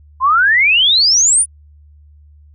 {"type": "exponential sweep", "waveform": "sine", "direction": "up", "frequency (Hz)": [1007, 9900], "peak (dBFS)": -8, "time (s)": [0.2, 1.46], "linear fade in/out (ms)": 50, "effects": ["added 74 Hz sine -41 dBFS peak until 2.54 s"]}